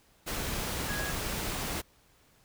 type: tone in noise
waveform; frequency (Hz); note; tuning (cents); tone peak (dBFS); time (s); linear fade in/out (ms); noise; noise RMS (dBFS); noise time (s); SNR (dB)
sine; 1658; G#6; -3; -36; 0.88-1.12; 20; pink; -34; 0.26-1.82; -5
effects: pink hiss -64 dBFS RMS until 2.44 s